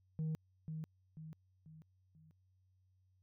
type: tone with echo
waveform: sine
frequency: 157.5 Hz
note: D#3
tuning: 21 cents sharp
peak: -33 dBFS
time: 0.19-0.35 s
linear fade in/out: 0 ms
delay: 490 ms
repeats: 4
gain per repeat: -7 dB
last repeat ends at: 2.31 s
effects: tanh soft clip ceiling -34 dBFS + added 93 Hz sine -70 dBFS peak until 3.22 s